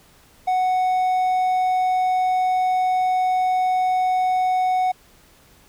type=tone; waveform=triangle; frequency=740 Hz; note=F#5; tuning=in tune; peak=-15 dBFS; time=0.47-4.92 s; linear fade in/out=10 ms; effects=pink hiss -53 dBFS RMS until 5.68 s